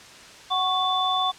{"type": "tone cluster", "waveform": "sine", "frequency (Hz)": [746, 1105, 3504], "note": ["F#5", "C#6", "A7"], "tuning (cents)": [14, -6, -8], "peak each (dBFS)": -25, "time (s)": [0.5, 1.32], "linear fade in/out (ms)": 20, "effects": ["white hiss -45 dBFS RMS until 1.38 s", "low-pass 6000 Hz 12 dB/octave"]}